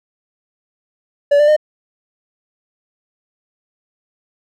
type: tone with pitch steps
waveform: triangle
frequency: 574 / 591.2 / 608.8 Hz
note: D5 / D5 / D#5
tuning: -40 / +11 / -38 cents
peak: -6 dBFS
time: 1.31-1.565 s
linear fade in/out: 10 ms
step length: 85 ms
effects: none